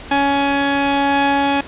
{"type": "tone pair together", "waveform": "sawtooth", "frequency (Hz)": [280, 839.1], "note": ["C#4", "G#5"], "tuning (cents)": [18, 18], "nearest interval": "octave + perfect fifth", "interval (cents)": 1900, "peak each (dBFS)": -13, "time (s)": [0.11, 1.61], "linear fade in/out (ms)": 5, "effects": ["pink hiss -35 dBFS RMS until 1.67 s", "resampled to 8000 Hz"]}